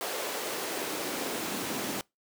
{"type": "noise with high-pass filter sweep", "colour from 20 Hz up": "pink", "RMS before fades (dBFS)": -34, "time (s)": [0.01, 2.01], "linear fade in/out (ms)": 0, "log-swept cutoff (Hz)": [510, 220], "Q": 1.7, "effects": ["noise-tail reverb RT60 0.2 s tail -25 dB re dry"]}